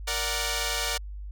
5% pulse chord, Bb augmented, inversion none, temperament equal, 466.2 / 587.3 / 740 Hz, Bb4 / D5 / F#5, 0 / 0 / 0 cents, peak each -20 dBFS, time 0.07-0.98 s, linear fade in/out 10 ms, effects added 50 Hz sine -35 dBFS peak until 1.31 s

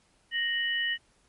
sine tone pair together, 1864.7 / 2960 Hz, A#6 / F#7, 0 / 0 cents, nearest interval minor sixth, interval 800 cents, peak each -28 / -30 dBFS, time 0.31-0.98 s, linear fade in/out 50 ms, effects pink hiss -66 dBFS RMS until 1.28 s + MP3 48 kbps

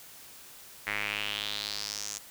square tone with band-pass filter sweep, 51.91 Hz, G#1, in tune, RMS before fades -35 dBFS, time 0.86-2.19 s, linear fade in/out 20 ms, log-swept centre 2000 to 6900 Hz, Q 3.8, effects white hiss -50 dBFS RMS until 2.3 s

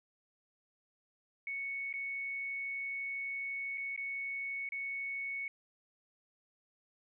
sine tone with dropouts, 2217 Hz, C#7, in tune, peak -36 dBFS, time 1.47-5.48 s, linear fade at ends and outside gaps 2 ms, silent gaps 1.928-1.938 / 3.775-3.779 / 3.963-3.976 / 4.69-4.721 s, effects none

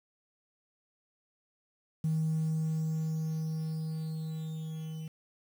triangle tone with level ramp, 158.5 Hz, D#3, 32 cents sharp, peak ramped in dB -23 to -35 dBFS, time 2.04-5.08 s, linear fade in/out 5 ms, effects tanh soft clip ceiling -24 dBFS + 9-bit

